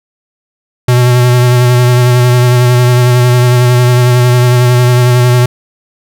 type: tone with vibrato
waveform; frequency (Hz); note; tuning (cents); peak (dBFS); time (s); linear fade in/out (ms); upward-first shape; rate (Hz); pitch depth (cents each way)
square; 123.47; B2; 0; -5; 0.88-5.46; 5; sine; 11; 22
effects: none